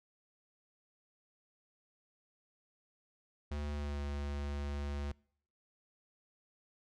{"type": "tone with pitch glide", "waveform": "square", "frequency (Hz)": [73.42, 71.66], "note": ["D2", "D2"], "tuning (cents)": [0, -42], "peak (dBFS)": -37, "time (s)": [3.51, 5.12], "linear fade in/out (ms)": 5, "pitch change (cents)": -42, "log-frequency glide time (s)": [3.73, 4], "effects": ["noise-tail reverb RT60 0.6 s tail -26 dB re dry", "low-pass 6000 Hz 12 dB/octave"]}